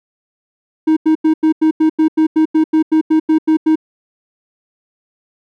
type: tone bursts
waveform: triangle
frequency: 314.8 Hz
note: D#4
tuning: 20 cents sharp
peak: -6 dBFS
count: 16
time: 0.87-3.757 s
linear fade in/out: 10 ms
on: 97 ms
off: 89 ms
effects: none